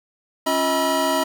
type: tone cluster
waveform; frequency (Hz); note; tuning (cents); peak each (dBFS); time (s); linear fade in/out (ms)
square; 275.3 / 349.3 / 635 / 972 / 1318; C#4 / F4 / D#5 / B5 / E6; -12 / 0 / +35 / -28 / -1; -26 / -30 / -23 / -24 / -30; 0.46-1.24; 10
effects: none